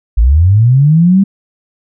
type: linear sweep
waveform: sine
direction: up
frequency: 50 to 200 Hz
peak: -4 dBFS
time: 0.17-1.24 s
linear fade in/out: 10 ms
effects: none